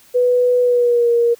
sine tone with pitch glide, 493.9 to 471.3 Hz, B4 to A#4, 0 to +19 cents, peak -11 dBFS, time 0.14-1.35 s, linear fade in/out 20 ms, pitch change -81 cents, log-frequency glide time 0.61-1.1 s, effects white hiss -49 dBFS RMS until 1.39 s

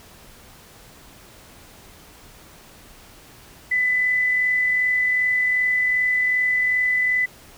sine tone with amplitude modulation, 2000 Hz, B6, 21 cents sharp, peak -16 dBFS, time 3.71-7.26 s, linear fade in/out 10 ms, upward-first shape sine, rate 42.6 Hz, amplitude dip 25%, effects pink hiss -47 dBFS RMS until 7.57 s

